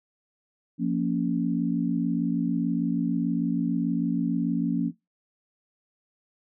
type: chord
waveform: sine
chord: Bb minor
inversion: second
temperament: just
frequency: 174.81 / 233.1 / 279.7 Hz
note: F3 / Bb3 / Db4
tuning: +2 / 0 / +16 cents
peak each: -27 dBFS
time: 0.78-4.92 s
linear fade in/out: 50 ms
effects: noise-tail reverb RT60 0.2 s tail -18 dB re dry